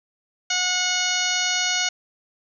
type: harmonic tone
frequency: 729 Hz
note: F#5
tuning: 26 cents flat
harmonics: 1 / 2 / 3 / 4 / 5 / 6 / 7 / 8 / 9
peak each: -32 / -28 / -28 / -27 / -31 / -29 / -33 / -30 / -28 dBFS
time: 0.5-1.89 s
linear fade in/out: 5 ms
effects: none

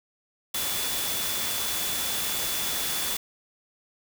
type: tone in noise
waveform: sine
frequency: 3455 Hz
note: A7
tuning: 32 cents flat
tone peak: -35 dBFS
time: 0.54-3.17 s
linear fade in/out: 5 ms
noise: white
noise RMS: -29 dBFS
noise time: 0.54-3.17 s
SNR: -9 dB
effects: none

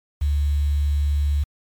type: tone with quantisation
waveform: sine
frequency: 72.4 Hz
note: D2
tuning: 24 cents flat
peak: -17 dBFS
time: 0.21-1.44 s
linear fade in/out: 10 ms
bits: 7
effects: MP3 96 kbps

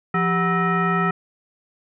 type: tone with frequency modulation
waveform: sine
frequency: 740 Hz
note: F#5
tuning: in tune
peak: -17 dBFS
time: 0.14-1.11 s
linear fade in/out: 5 ms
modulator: 567 Hz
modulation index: 1.9
effects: none

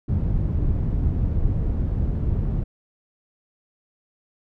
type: low-pass noise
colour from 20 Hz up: white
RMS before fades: -22 dBFS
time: 0.08-2.64 s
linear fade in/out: 10 ms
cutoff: 100 Hz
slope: 12 dB/octave
effects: none

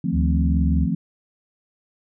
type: chord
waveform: sine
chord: F dominant seventh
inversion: third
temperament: equal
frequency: 155.56 / 174.61 / 220 / 261.6 Hz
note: Eb3 / F3 / A3 / C4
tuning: 0 / 0 / 0 / 0 cents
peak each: -27 / -23 / -26 / -27 dBFS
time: 0.04-0.95 s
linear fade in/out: 5 ms
type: tone with vibrato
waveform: sine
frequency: 75 Hz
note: D2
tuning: 37 cents sharp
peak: -18 dBFS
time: 0.12-0.88 s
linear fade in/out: 50 ms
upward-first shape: triangle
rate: 3.9 Hz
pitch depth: 8 cents each way
effects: none

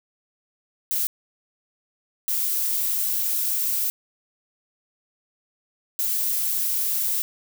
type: noise bursts at uneven times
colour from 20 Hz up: violet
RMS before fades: -24 dBFS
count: 3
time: 0.91-1.07 / 2.28-3.9 / 5.99-7.22 s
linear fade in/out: 0 ms
effects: none

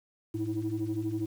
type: tone cluster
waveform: sine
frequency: 108.8 / 316.8 / 329.1 Hz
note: A2 / D#4 / E4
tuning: -19 / +31 / -3 cents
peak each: -34 / -34 / -32 dBFS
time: 0.34-1.26 s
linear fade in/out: 10 ms
effects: tanh soft clip ceiling -22 dBFS + 9-bit

